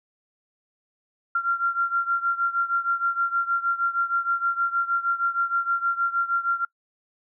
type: beating tone pair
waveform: sine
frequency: 1377 / 1383.4 Hz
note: F6 / F6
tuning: -25 / -17 cents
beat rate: 6.4 Hz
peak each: -23 / -26 dBFS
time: 1.35-6.65 s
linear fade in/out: 5 ms
effects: noise-tail reverb RT60 0.1 s tail -26 dB re dry